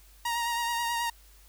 sawtooth tone with vibrato, 939 Hz, A#5, 12 cents sharp, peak -24 dBFS, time 0.25-1.1 s, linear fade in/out 5 ms, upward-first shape sine, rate 9.3 Hz, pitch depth 26 cents each way, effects added 50 Hz sine -54 dBFS peak until 1.48 s + white hiss -59 dBFS RMS until 1.48 s

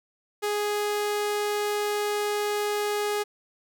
sawtooth tone, 415.3 Hz, G#4, in tune, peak -21 dBFS, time 0.42-3.24 s, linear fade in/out 20 ms, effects none

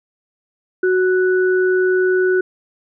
sine tone pair together, 370 / 1480 Hz, F#4 / F#6, 0 / 0 cents, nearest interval 2 octaves, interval 2400 cents, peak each -13 / -21 dBFS, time 0.83-2.41 s, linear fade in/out 5 ms, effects none

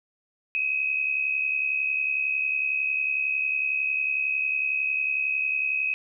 sine tone pair together, 2531 / 2602 Hz, D#7 / E7, +29 / -23 cents, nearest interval unison, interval 48 cents, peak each -24 / -30 dBFS, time 0.55-5.94 s, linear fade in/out 0 ms, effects none

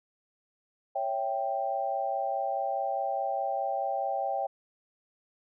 sine chord, C# diminished, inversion none, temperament equal, 554.4 / 659.3 / 784 Hz, C#5 / E5 / G5, 0 / 0 / 0 cents, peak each -34 / -34 / -30 dBFS, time 0.95-4.47 s, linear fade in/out 10 ms, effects none

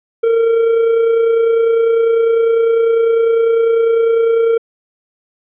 triangle tone with amplitude modulation, 457.8 Hz, A#4, 31 cents flat, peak -6 dBFS, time 0.23-4.58 s, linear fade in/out 10 ms, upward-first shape sine, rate 30 Hz, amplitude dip 35%, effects resampled to 8000 Hz

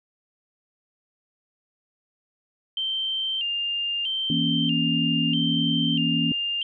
sine tone with vibrato, 2960 Hz, F#7, in tune, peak -24 dBFS, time 2.77-6.63 s, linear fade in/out 2 ms, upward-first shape square, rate 0.78 Hz, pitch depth 93 cents each way
sine chord, A# diminished, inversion second, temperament equal with one note detuned, 164.81 / 235.5 / 277.2 Hz, E3 / A#3 / C#4, 0 / +18 / 0 cents, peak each -26 dBFS, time 4.3-6.32 s, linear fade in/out 2 ms
effects none

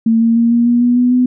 sine tone with pitch steps, 226.2 / 229.5 / 232.8 / 236.2 / 239.7 / 243.1 / 246.7 / 250.3 Hz, A3 / A#3 / A#3 / A#3 / A#3 / B3 / B3 / B3, +48 / -27 / -2 / +23 / +48 / -27 / -2 / +23 cents, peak -8 dBFS, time 0.06-1.26 s, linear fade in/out 5 ms, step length 150 ms, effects none

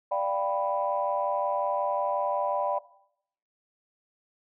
sine chord, G dominant seventh, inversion second, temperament equal, 587.3 / 698.5 / 784 / 987.8 Hz, D5 / F5 / G5 / B5, 0 / 0 / 0 / 0 cents, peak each -28 / -33 / -31 / -30 dBFS, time 0.11-2.79 s, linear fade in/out 10 ms, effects noise-tail reverb RT60 0.7 s tail -18 dB re dry + tanh soft clip ceiling -14 dBFS

